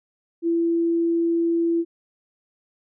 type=tone; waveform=sine; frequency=335.8 Hz; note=E4; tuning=32 cents sharp; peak=-18 dBFS; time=0.42-1.85 s; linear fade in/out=50 ms; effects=none